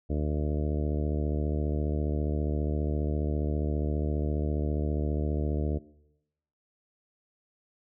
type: harmonic tone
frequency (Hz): 74.8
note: D2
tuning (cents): +32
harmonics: 1 / 2 / 3 / 4 / 5 / 6 / 7 / 8 / 9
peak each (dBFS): -28 / -34 / -36 / -35 / -39 / -39 / -44 / -43 / -47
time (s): 0.09-5.79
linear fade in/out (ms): 20
effects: noise-tail reverb RT60 0.9 s tail -21 dB re dry